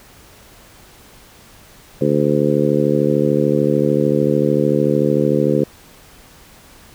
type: harmonic tone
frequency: 73.42 Hz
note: D2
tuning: in tune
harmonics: 2 / 3 / 4 / 5 / 6 / 7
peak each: -20 / -20 / -20 / -20 / -20 / -20 dBFS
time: 2.01-5.64 s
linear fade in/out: 5 ms
effects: pink hiss -45 dBFS RMS until 6.94 s